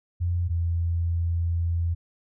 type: tone pair in turn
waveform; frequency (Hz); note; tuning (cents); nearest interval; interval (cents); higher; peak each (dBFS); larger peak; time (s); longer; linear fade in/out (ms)
sine; 87.3 / 84.72; F2 / E2; 0 / +48; minor second; 52; first; -22; neither; 0.2-0.49 / 0.49-1.95; second; 20
effects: none